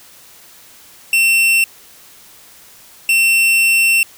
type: tone pair in turn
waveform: 45% pulse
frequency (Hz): 2700 / 2700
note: E7 / E7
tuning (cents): +41 / +41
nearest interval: unison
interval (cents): 0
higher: neither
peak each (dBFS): -10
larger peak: neither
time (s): 1.13-1.64 / 3.09-4.03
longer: second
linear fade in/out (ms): 2
effects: white hiss -43 dBFS RMS until 4.17 s

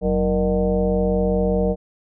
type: tone with frequency modulation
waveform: sine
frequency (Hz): 327.5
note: E4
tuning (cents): -11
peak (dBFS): -16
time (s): 0.01-1.76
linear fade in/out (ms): 50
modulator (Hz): 140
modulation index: 2.1
effects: none

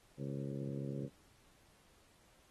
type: harmonic tone with a mistuned harmonic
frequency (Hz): 69.3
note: C#2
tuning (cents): 0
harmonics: 2 / 3 / 4 / 5 / 6 / 7 / 8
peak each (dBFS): -41 / -45 / -47 / -49 / -51 / -52 / -53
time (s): 0.17-1.1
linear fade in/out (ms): 50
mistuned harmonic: 8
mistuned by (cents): -31
effects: pink hiss -68 dBFS RMS until 2.5 s + AAC 32 kbps

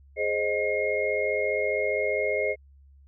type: tone cluster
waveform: sine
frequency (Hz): 419.6 / 524 / 619 / 2145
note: G#4 / C5 / D#5 / C7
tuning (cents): +18 / +2 / -9 / +42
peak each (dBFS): -29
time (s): 0.16-2.56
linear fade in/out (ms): 50
effects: added 69 Hz sine -51 dBFS peak until 3.07 s

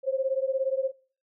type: beating tone pair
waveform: sine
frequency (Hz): 525 / 542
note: C5 / C#5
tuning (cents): +6 / -39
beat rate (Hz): 17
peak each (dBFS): -27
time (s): 0.03-0.92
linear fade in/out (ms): 50
effects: noise-tail reverb RT60 0.4 s tail -22 dB re dry

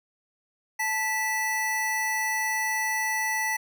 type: tone pair together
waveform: square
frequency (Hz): 875.8 / 1966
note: A5 / B6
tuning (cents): -8 / -8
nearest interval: octave + major second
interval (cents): 1400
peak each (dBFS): -31 / -27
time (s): 0.79-3.57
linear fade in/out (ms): 10
effects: none

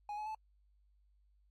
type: tone with pitch steps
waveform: triangle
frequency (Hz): 830.6 / 850 / 869.9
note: G#5 / G#5 / A5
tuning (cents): 0 / +40 / -20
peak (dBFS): -37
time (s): 0.09-0.348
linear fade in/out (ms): 2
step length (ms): 86
effects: added 50 Hz sine -67 dBFS peak until 1.5 s + AAC 48 kbps

